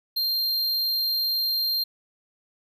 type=tone; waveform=square; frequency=4186 Hz; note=C8; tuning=in tune; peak=-23 dBFS; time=0.16-1.84 s; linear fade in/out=10 ms; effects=none